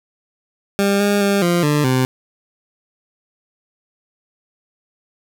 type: tone with pitch steps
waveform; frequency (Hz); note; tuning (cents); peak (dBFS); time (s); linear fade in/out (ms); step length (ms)
20% pulse; 199.5 / 203.3 / 199.9 / 173.7 / 148.3 / 129.1; G3 / G#3 / G3 / F3 / D3 / C3; +31 / -37 / +34 / -9 / +17 / -23; -9; 0.79-2.05; 0; 210
effects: none